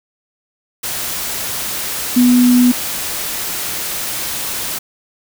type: tone in noise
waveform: sine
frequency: 246.7 Hz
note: B3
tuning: 2 cents flat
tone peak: -7 dBFS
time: 2.16-2.72 s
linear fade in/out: 10 ms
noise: white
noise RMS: -22 dBFS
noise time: 0.83-4.79 s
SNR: +12 dB
effects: none